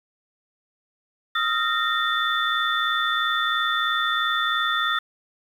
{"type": "tone cluster", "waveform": "sine", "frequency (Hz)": [1261, 1384, 1840, 3525], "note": ["D#6", "F6", "A#6", "A7"], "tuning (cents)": [23, -16, -23, 2], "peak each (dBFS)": -26, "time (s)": [1.35, 4.99], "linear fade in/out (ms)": 5, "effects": ["8-bit"]}